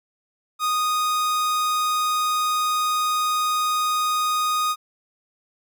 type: tone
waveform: 45% pulse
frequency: 1240 Hz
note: D#6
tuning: 6 cents flat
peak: -20 dBFS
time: 0.59-4.76 s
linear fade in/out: 50 ms
effects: none